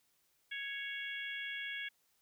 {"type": "harmonic tone", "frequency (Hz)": 554.4, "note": "C#5", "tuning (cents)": 0, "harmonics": [3, 4, 5, 6], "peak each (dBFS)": [-43, -43, -48, -46], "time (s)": [0.51, 1.89], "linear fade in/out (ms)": 10, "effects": ["white hiss -75 dBFS RMS until 2.21 s"]}